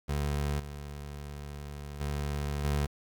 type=tone with level steps; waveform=25% pulse; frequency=72.4 Hz; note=D2; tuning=24 cents flat; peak=-25 / -35 / -27 / -23 dBFS; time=0.08-2.87 s; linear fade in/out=20 ms; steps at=0.59 / 2 / 2.64 s; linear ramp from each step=10 ms; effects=9-bit